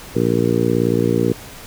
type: harmonic tone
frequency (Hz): 58.3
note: A#1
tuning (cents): +1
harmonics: 2 / 3 / 4 / 5 / 6 / 7 / 8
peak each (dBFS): -22 / -22 / -22 / -22 / -22 / -22 / -22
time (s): 0.15-1.33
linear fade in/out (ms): 10
effects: pink hiss -37 dBFS RMS until 1.66 s